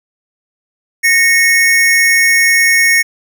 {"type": "tone pair together", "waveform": "square", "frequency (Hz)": [1849.1, 2199], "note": ["A#6", "C#7"], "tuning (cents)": [-15, -14], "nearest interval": "minor third", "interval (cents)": 301, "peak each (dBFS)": -11, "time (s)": [1.03, 3.03], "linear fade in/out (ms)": 20, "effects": []}